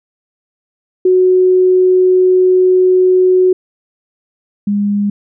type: tone pair in turn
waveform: sine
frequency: 368.8 / 203.9 Hz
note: F#4 / G#3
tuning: -6 / -32 cents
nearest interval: minor seventh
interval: 1026 cents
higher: first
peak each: -6 / -11 dBFS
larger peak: first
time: 1.05-3.53 / 4.67-5.1 s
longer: first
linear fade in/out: 5 ms
effects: none